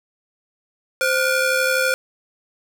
30% pulse ring-modulated tone, 970 Hz, B5, 31 cents flat, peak -11 dBFS, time 1.01-1.94 s, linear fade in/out 0 ms, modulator 449 Hz, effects none

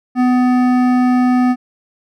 sine tone with hard clipping, 250.2 Hz, B3, 23 cents sharp, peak -12 dBFS, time 0.15-1.56 s, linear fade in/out 50 ms, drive 13 dB, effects none

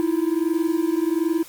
triangle tone pair together, 318.1 / 339.4 Hz, D#4 / F4, +38 / -49 cents, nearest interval minor second, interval 113 cents, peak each -20 dBFS, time 0-1.43 s, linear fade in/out 0 ms, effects white hiss -44 dBFS RMS until 1.48 s + Opus 24 kbps

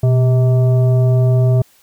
sine tone with frequency modulation, 123.47 Hz, B2, in tune, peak -9 dBFS, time 0.03-1.62 s, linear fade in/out 5 ms, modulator 518 Hz, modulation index 0.43, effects white hiss -52 dBFS RMS until 1.82 s

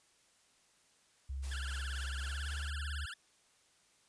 sine tone with pitch glide, 67.5 to 72.34 Hz, C#2 to D2, -45 to -26 cents, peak -37 dBFS, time 1.29-3.06 s, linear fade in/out 10 ms, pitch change +119 cents, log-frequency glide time 2.19-2.52 s
white noise with tremolo, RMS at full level -50 dBFS, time 1.42-2.71 s, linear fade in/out 20 ms, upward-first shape sine, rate 3.8 Hz, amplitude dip 35%
25% pulse tone with vibrato, 1539 Hz, G6, 32 cents flat, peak -39 dBFS, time 1.51-3.14 s, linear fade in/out 5 ms, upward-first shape triangle, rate 18 Hz, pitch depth 260 cents each way
effects white hiss -69 dBFS RMS until 4.08 s + resampled to 22050 Hz

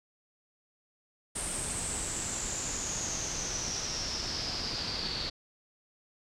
pink noise with low-pass filter sweep, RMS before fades -35 dBFS, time 1.35-5.3 s, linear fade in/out 10 ms, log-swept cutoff 8900 to 4400 Hz, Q 9.7, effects none

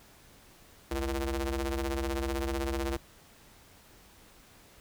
sawtooth ring-modulated tone, 138.59 Hz, C#3, in tune, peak -23 dBFS, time 0.91-2.97 s, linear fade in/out 5 ms, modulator 200 Hz, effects pink hiss -57 dBFS RMS until 4.8 s

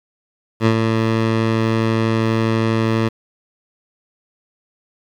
15% pulse tone with ADSR envelope, 112.3 Hz, A2, 36 cents sharp, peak -4 dBFS, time 0.6-3.09 s, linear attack 60 ms, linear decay 79 ms, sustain -5 dB, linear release 11 ms, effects low-pass 4000 Hz 12 dB/octave + 7-bit

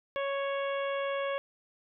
harmonic tone, 554.4 Hz, C#5, in tune, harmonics 1 / 2 / 3 / 4 / 5 / 6, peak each -31 / -37 / -41 / -43 / -45 / -47 dBFS, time 0.16-1.38 s, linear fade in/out 0 ms, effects none

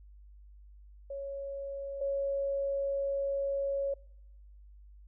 sine tone pair in turn, 554.4 / 554.4 Hz, C#5 / C#5, 0 / 0 cents, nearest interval unison, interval 0 cents, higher neither, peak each -36 / -29 dBFS, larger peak second, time 1.1-2.01 / 2.01-3.94 s, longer second, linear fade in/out 5 ms, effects noise-tail reverb RT60 0.9 s tail -26 dB re dry + added 50 Hz sine -51 dBFS peak until 5.07 s

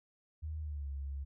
sine tone with pitch glide, 77.7 to 69.22 Hz, D#2 to C#2, -2 to -2 cents, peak -37 dBFS, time 0.42-1.25 s, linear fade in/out 20 ms, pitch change -200 cents, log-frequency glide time 0.6-0.89 s, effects none

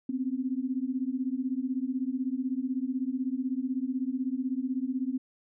sine beating tone pair, 251.3 / 267.3 Hz, B3 / C4, +30 / +37 cents, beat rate 16 Hz, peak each -31 dBFS, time 0.09-5.18 s, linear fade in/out 5 ms, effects none

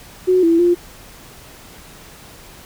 sine tone with pitch steps, 368 / 333 / 349.6 Hz, F#4 / E4 / F4, -9 / +18 / +2 cents, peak -10 dBFS, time 0.27-0.75 s, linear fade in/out 20 ms, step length 160 ms, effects pink hiss -41 dBFS RMS until 2.65 s

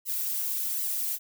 violet noise with flanger, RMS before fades -30 dBFS, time 0.05-1.19 s, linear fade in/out 50 ms, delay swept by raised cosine 0.98 to 4.98 ms, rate 1.3 Hz, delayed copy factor +0.9, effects none

